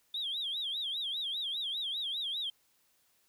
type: tone with vibrato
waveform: sine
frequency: 3500 Hz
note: A7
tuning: 10 cents flat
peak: -32 dBFS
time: 0.14-2.5 s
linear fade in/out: 5 ms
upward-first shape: sine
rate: 5 Hz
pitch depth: 190 cents each way
effects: tanh soft clip ceiling -29 dBFS + white hiss -71 dBFS RMS until 3.28 s